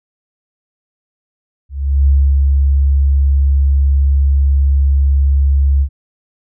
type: tone with ADSR envelope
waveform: sine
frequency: 69.2 Hz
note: C#2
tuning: 2 cents flat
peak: -6 dBFS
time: 1.69-5.89 s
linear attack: 380 ms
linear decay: 270 ms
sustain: -2 dB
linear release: 74 ms
effects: none